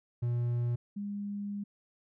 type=tone pair in turn; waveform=triangle / sine; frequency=120.1 / 203.1 Hz; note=B2 / G#3; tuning=-48 / -38 cents; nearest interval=major sixth; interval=910 cents; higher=second; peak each=-26 / -34 dBFS; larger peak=first; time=0.22-0.76 / 0.96-1.64 s; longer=second; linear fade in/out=10 ms; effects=none